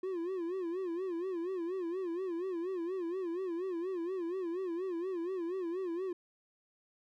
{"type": "tone with vibrato", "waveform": "triangle", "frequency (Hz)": 356.5, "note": "F4", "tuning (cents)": 36, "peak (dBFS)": -32, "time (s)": [0.03, 6.13], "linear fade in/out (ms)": 5, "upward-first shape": "sine", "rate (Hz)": 4.2, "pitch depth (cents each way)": 130, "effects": []}